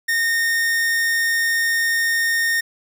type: tone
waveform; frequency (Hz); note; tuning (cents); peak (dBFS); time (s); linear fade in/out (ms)
45% pulse; 1837; A#6; -26; -17; 0.08-2.61; 10
effects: 9-bit